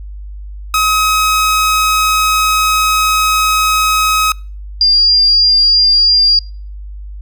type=tone pair in turn; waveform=sawtooth / sine; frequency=1271 / 4799 Hz; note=D#6 / D8; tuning=+36 / +37 cents; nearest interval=octave + major seventh; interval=2301 cents; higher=second; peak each=-6 dBFS; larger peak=neither; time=0.74-4.32 / 4.81-6.39 s; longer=first; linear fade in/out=2 ms; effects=noise-tail reverb RT60 0.4 s tail -26 dB re dry + added 50 Hz sine -25 dBFS peak until 7.21 s